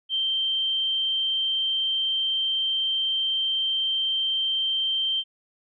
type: tone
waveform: sine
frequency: 3136 Hz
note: G7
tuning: in tune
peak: -22 dBFS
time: 0.09-5.24 s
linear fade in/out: 50 ms
effects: none